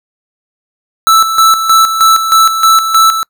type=tone with tremolo; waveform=square; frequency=1318.5 Hz; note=E6; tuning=in tune; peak=-4 dBFS; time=1.07-3.23 s; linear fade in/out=0 ms; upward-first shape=square; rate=3.2 Hz; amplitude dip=60%; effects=noise-tail reverb RT60 0.1 s tail -26 dB re dry